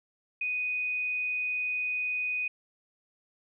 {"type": "tone", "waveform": "sine", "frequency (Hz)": 2489, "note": "D#7", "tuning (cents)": 0, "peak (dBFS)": -28, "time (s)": [0.41, 2.48], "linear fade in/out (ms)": 5, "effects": []}